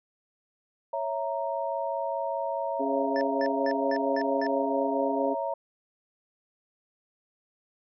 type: chord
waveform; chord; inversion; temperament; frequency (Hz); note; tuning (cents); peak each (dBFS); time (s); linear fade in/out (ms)
sine; A# diminished; first; equal; 554.4 / 659.3 / 932.3; C#5 / E5 / A#5; 0 / 0 / 0; -32; 0.93-5.54; 5
type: harmonic tone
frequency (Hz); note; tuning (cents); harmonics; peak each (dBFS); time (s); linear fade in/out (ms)
137.5; C#3; -14; 2 / 3 / 4 / 5; -30 / -32 / -33 / -34; 2.79-5.35; 20
type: tone bursts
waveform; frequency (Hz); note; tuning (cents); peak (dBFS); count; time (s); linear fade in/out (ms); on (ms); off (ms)
square; 1760; A6; 0; -34; 6; 3.16-4.466; 0; 51; 200
effects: resampled to 16000 Hz